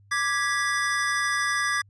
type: chord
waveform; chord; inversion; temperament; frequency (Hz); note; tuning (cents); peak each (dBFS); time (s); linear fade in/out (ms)
square; G# diminished; second; equal with one note detuned; 1174.7 / 1661.2 / 1961.9; D6 / G#6 / B6; 0 / 0 / -12; -29 / -27 / -29; 0.11-1.82; 10
effects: added 100 Hz sine -53 dBFS peak until 1.89 s + resampled to 22050 Hz